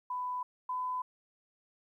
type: tone pair in turn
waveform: sine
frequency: 997 / 1006.3 Hz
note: B5 / B5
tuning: +16 / +32 cents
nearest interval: unison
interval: 16 cents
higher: second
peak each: -33 / -32 dBFS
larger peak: second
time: 0.1-0.43 / 0.69-1.02 s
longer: neither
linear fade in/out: 5 ms
effects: 12-bit